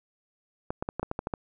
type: clicks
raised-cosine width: 1 ms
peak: -16 dBFS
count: 9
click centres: 0.705 / 0.825 / 0.889 / 0.996 / 1.03 / 1.114 / 1.191 / 1.271 / 1.338 s
effects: none